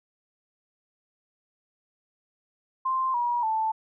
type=tone with pitch steps; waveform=sine; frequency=1046.5 / 959.6 / 880 Hz; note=C6 / A#5 / A5; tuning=0 / +50 / 0 cents; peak=-23 dBFS; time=2.85-3.72 s; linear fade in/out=10 ms; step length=290 ms; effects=none